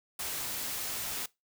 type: noise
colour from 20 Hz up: white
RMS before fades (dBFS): -36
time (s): 0.19-1.26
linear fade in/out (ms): 5
effects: noise-tail reverb RT60 0.2 s tail -21 dB re dry